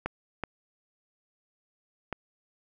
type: clicks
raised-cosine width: 0.5 ms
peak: -15 / -16 / -17 dBFS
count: 3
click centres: 0.06 / 0.437 / 2.127 s
effects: none